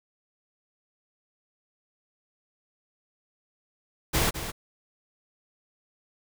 pink noise with echo, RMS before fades -24 dBFS, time 4.13-4.31 s, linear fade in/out 20 ms, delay 210 ms, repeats 1, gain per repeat -10 dB, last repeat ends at 4.52 s, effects none

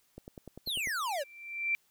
click train, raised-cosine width 2 ms, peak -31 dBFS, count 8, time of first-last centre 0.18-0.873 s, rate 10.1 Hz
square exponential sweep, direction down, 4435 to 523.3 Hz, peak -32 dBFS, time 0.66-1.24 s, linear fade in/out 20 ms
sine tone with exponential growth, 2349 Hz, D7, in tune, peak -25 dBFS, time 1.06-1.75 s, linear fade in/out 0 ms, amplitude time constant 150 ms
effects white hiss -70 dBFS RMS until 1.9 s

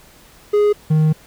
triangle tone pair in turn, 415.3 / 155.56 Hz, G#4 / D#3, 0 / 0 cents, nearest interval octave + perfect fourth, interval 1700 cents, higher first, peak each -9 dBFS, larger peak neither, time 0.53-0.73 / 0.9-1.13 s, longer second, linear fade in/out 10 ms, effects pink hiss -47 dBFS RMS until 1.26 s

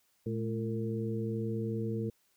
harmonic tone with a mistuned harmonic, 113.7 Hz, A#2, 43 cents flat, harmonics 1 / 2 / 3 / 4, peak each -35 / -36 / -40 / -38 dBFS, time 0.26-2.1 s, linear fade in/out 5 ms, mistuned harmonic 2, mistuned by -85 cents, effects white hiss -72 dBFS RMS until 2.36 s

